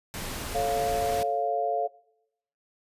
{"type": "noise", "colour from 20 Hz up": "pink", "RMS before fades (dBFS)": -35, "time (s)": [0.14, 1.23], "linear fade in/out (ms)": 0}
{"type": "chord", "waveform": "sine", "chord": "A augmented", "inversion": "none", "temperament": "equal", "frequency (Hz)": [440, 554.4, 698.5], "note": ["A4", "C#5", "E#5"], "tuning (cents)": [0, 0, 0], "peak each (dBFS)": [-31, -31, -26], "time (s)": [0.54, 1.88], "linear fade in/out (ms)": 20}
{"effects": ["noise-tail reverb RT60 0.8 s tail -21 dB re dry", "resampled to 32000 Hz"]}